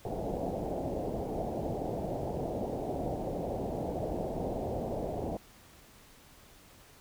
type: low-pass noise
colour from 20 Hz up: white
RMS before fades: -35 dBFS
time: 0.05-5.37 s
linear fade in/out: 2 ms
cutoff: 750 Hz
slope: 48 dB/octave
effects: pink hiss -57 dBFS RMS until 7 s